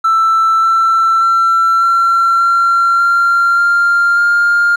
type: tone with pitch steps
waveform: triangle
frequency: 1328 / 1338.8 / 1349.7 / 1360.6 / 1371.7 / 1382.8 / 1394 / 1405.3 Hz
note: E6 / E6 / E6 / F6 / F6 / F6 / F6 / F6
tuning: +12 / +26 / +40 / -46 / -32 / -18 / -4 / +10 cents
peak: -5 dBFS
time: 0.04-4.76 s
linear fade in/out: 10 ms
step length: 590 ms
effects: tanh soft clip ceiling -4 dBFS